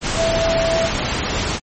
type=tone in noise; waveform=sine; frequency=659.3 Hz; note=E5; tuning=in tune; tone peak=-16 dBFS; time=0.15-0.9 s; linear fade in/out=50 ms; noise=pink; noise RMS=-21 dBFS; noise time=0.01-1.6 s; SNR=+2 dB; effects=MP3 32 kbps